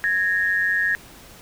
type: tone pair together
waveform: sine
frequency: 1663 / 1848.9 Hz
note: G#6 / A#6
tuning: +2 / -15 cents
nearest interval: major second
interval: 183 cents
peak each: -21 dBFS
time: 0.04-0.95 s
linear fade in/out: 0 ms
effects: pink hiss -45 dBFS RMS until 1.41 s